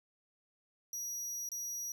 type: tone with dropouts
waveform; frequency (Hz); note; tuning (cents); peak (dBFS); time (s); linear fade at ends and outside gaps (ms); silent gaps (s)
40% pulse; 5790; F#8; -38; -37; 0.93-1.92; 2; 1.49-1.517
effects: none